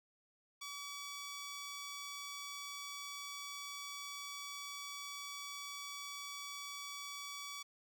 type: tone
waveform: 10% pulse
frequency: 1142 Hz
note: D6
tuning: 49 cents flat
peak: -36 dBFS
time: 0.61-7.63 s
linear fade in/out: 10 ms
effects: none